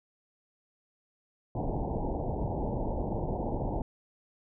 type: low-pass noise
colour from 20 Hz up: pink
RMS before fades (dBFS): -32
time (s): 1.55-3.82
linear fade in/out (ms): 2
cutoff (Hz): 920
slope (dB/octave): 96
effects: none